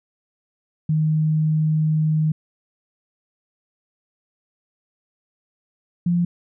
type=tone pair in turn; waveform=sine; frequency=155.6 / 173.73 Hz; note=D#3 / F3; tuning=0 / -9 cents; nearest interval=major second; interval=191 cents; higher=second; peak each=-16 dBFS; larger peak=neither; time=0.89-2.32 / 6.06-6.25 s; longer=first; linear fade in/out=5 ms; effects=none